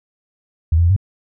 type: tone with pitch steps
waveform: sine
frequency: 79.9 / 85.1 / 85.6 / 97.3 Hz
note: D#2 / F2 / F2 / G2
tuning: +47 / -44 / -34 / -12 cents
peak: -10 dBFS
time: 0.72-0.964 s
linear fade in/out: 5 ms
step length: 61 ms
effects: none